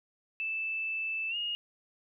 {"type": "tone with pitch glide", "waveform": "sine", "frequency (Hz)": [2637, 2859], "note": ["E7", "F7"], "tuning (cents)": [0, 40], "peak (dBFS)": -31, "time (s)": [0.4, 1.55], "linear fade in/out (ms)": 0, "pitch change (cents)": 140, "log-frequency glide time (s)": [1.29, 1.36], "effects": []}